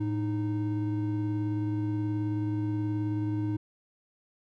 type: tone pair together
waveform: triangle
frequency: 109.21 / 308.9 Hz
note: A2 / D#4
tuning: -12 / -12 cents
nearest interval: octave + tritone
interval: 1800 cents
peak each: -28 dBFS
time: 0-3.57 s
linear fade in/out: 10 ms
effects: none